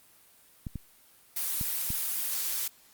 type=clicks; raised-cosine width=5 ms; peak=-23 dBFS; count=4; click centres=0.668 / 0.757 / 1.612 / 1.904 s
type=noise; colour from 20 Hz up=blue; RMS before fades=-31 dBFS; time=1.36-2.68 s; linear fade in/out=5 ms
effects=white hiss -59 dBFS RMS until 2.93 s + Opus 32 kbps